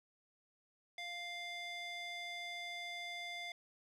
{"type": "tone with band-pass filter", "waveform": "square", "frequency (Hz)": 698.5, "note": "F5", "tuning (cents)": 0, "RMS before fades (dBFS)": -45, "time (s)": [0.98, 3.52], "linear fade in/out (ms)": 2, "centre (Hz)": 2800, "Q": 2, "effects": []}